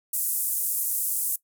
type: band-pass noise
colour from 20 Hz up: white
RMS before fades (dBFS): -27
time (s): 0.13-1.36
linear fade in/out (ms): 5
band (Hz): 8800 to 15000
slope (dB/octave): 24
effects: noise-tail reverb RT60 0.1 s tail -20 dB re dry